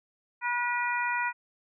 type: harmonic tone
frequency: 484.3 Hz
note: B4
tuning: 34 cents flat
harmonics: 2 / 3 / 4 / 5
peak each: -30 / -32 / -33 / -34 dBFS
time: 0.41-1.33 s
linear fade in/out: 50 ms
effects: none